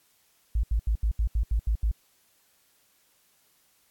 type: tone bursts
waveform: sine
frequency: 54.3 Hz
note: A1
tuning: 22 cents flat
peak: -21 dBFS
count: 9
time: 0.55-1.915 s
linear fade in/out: 5 ms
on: 85 ms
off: 75 ms
effects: white hiss -65 dBFS RMS until 3.9 s + AAC 64 kbps